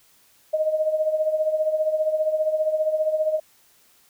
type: tone with tremolo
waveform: sine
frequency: 622.3 Hz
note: D#5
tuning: in tune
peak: -16 dBFS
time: 0.53-3.4 s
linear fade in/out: 10 ms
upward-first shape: triangle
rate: 15 Hz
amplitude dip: 75%
effects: white hiss -58 dBFS RMS until 4.09 s